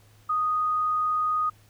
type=tone; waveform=sine; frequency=1242 Hz; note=D#6; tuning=3 cents flat; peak=-22 dBFS; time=0.29-1.5 s; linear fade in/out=10 ms; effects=added 105 Hz sine -55 dBFS peak until 1.69 s + pink hiss -60 dBFS RMS until 1.69 s